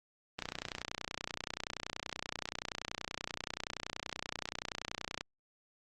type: click train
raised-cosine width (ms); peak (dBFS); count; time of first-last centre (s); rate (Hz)
0.2; -19; 148; 0.39-5.21; 30.5
effects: Opus 24 kbps